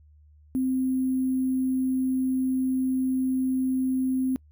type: tone with sample-and-hold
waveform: sine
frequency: 260 Hz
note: C4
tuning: 11 cents flat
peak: -22 dBFS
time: 0.55-4.36 s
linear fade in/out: 0 ms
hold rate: 11025 Hz
effects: noise-tail reverb RT60 0.1 s tail -26 dB re dry + added 75 Hz sine -52 dBFS peak until 4.51 s